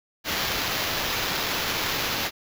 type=noise with sample-and-hold; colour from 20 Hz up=violet; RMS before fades=-27 dBFS; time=0.24-2.31 s; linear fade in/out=50 ms; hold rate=8820 Hz; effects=none